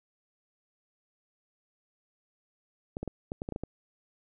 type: clicks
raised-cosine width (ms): 2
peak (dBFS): -21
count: 9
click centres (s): 2.969 / 3.03 / 3.077 / 3.319 / 3.419 / 3.489 / 3.523 / 3.561 / 3.636
effects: none